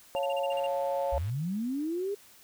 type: chord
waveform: sine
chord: Db augmented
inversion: none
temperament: equal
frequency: 554.4 / 698.5 / 880 Hz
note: Db5 / F5 / A5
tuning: 0 / 0 / 0 cents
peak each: -29 / -34 / -35 dBFS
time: 0.15-1.18 s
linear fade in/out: 0 ms
type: tone bursts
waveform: triangle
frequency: 2794 Hz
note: F7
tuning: in tune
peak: -36 dBFS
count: 8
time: 0.16-0.667 s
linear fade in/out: 5 ms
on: 31 ms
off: 37 ms
type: click train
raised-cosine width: 0.3 ms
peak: -37 dBFS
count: 109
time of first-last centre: 0.52-1.297 s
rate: 139 Hz
type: linear sweep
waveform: sine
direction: up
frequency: 52.3 to 415.3 Hz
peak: -29 dBFS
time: 1.12-2.15 s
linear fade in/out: 10 ms
effects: white hiss -56 dBFS RMS until 2.43 s